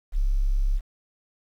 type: tone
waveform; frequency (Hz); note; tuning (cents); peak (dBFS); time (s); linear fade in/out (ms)
sine; 34; C#1; -33; -19; 0.12-0.81; 50
effects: 9-bit